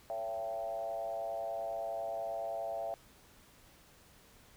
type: tone with frequency modulation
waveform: sine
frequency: 670 Hz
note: E5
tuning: 28 cents sharp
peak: -35 dBFS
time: 0.1-2.94 s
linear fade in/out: 0 ms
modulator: 110 Hz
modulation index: 0.98
effects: pink hiss -61 dBFS RMS until 4.56 s